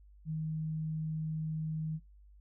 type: tone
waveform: sine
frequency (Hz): 157.4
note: D#3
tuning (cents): +20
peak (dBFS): -33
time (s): 0.25-2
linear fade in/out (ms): 50
effects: noise-tail reverb RT60 0.2 s tail -22 dB re dry + added 50 Hz sine -55 dBFS peak until 2.4 s